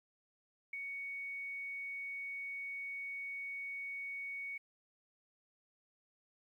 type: tone with ADSR envelope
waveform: sine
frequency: 2230 Hz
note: C#7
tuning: 10 cents sharp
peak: -37 dBFS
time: 0.73-4.58 s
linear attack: 5 ms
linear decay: 12 ms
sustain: -3 dB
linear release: 9 ms
effects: 12-bit